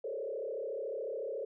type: tone with frequency modulation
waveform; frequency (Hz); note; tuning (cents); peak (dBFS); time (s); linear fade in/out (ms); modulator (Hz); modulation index
sine; 493.9; B4; 0; -35; 0.04-1.45; 5; 33.9; 2.3
effects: none